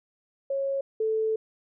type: tone pair in turn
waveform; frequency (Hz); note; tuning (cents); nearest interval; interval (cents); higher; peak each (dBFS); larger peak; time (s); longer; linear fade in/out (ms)
sine; 548 / 439.5; C#5 / A4; -20 / -2; major third; 382; first; -25 / -23; second; 0.5-0.81 / 1-1.36; second; 5
effects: none